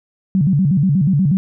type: tone with vibrato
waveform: sine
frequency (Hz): 164.81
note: E3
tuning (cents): 0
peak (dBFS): -11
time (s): 0.35-1.37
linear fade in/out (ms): 0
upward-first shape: square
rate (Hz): 8.3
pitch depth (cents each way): 250
effects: none